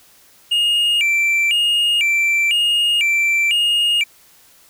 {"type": "tone with vibrato", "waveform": "triangle", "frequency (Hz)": 2585, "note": "E7", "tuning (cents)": -34, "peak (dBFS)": -12, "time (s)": [0.51, 4.04], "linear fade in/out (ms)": 10, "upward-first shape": "square", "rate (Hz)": 1, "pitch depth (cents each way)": 170, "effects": ["white hiss -50 dBFS RMS until 4.69 s"]}